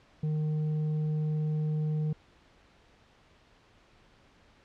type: tone with tanh clipping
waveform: sine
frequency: 153.6 Hz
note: D#3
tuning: 22 cents flat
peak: -28 dBFS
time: 0.23-2.13 s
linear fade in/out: 5 ms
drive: 5 dB
effects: pink hiss -61 dBFS RMS until 4.64 s + low-pass 4000 Hz 12 dB/octave